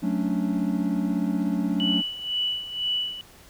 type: chord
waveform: triangle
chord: D major seventh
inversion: first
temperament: equal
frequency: 185 / 220 / 277.2 / 293.7 Hz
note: F#3 / A3 / C#4 / D4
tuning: 0 / 0 / 0 / 0 cents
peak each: -25 / -26 / -27 / -27 dBFS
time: 0.02-2.02 s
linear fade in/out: 20 ms
type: tone with tremolo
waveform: sine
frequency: 2960 Hz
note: F#7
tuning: in tune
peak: -22 dBFS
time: 1.8-3.21 s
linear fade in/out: 0 ms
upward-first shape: sine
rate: 2 Hz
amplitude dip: 75%
effects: pink hiss -51 dBFS RMS until 3.49 s